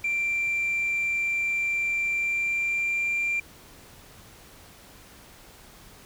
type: tone with pitch glide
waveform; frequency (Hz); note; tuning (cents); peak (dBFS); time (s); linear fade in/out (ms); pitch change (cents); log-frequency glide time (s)
sine; 2358 to 2374; D7 to D7; +6 to +18; -22; 0.04-3.4; 5; +12; 2.1-3.02
effects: tanh soft clip ceiling -21 dBFS + pink hiss -50 dBFS RMS until 6.05 s